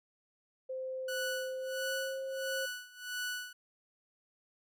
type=tone with pitch glide; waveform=sine; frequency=520 to 533.4 Hz; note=C5 to C5; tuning=-11 to +33 cents; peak=-36 dBFS; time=0.69-2.66 s; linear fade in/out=10 ms; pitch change=+44 cents; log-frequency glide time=1.58-1.95 s
type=tone with tremolo; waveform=sawtooth; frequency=1480 Hz; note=F#6; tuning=in tune; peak=-31 dBFS; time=1.08-3.53 s; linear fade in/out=5 ms; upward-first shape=sine; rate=1.5 Hz; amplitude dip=90%
effects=none